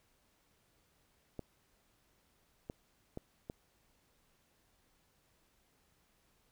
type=clicks; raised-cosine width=2 ms; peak=-28 dBFS; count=4; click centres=1.393 / 2.699 / 3.174 / 3.499 s; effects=pink hiss -73 dBFS RMS until 6.51 s

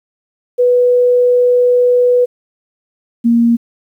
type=tone pair in turn; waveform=sine; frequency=492.5 / 234 Hz; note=B4 / A#3; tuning=-5 / +7 cents; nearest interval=octave + minor second; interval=1288 cents; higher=first; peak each=-7 dBFS; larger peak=neither; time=0.58-2.26 / 3.24-3.57 s; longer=first; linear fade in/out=20 ms; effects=8-bit

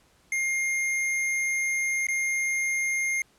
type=tone with dropouts; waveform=square; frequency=2123 Hz; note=C7; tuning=25 cents sharp; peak=-25 dBFS; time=0.32-3.22 s; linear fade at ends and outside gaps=2 ms; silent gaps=2.069-2.085 s; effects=pink hiss -62 dBFS RMS until 3.38 s + low-pass 11000 Hz 12 dB/octave

